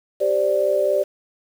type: chord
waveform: sine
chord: G suspended fourth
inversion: none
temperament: equal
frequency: 392 / 523.3 / 587.3 Hz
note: G4 / C5 / D5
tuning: 0 / 0 / 0 cents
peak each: -23 / -23 / -18 dBFS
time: 0.2-1.04 s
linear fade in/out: 20 ms
effects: 7-bit